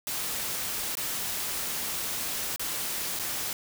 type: noise with dropouts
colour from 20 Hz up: white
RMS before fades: -32 dBFS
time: 0.07-3.53 s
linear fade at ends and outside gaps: 1 ms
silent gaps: 0.953-0.971 / 2.561-2.595 / 3.19-3.196 s
effects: none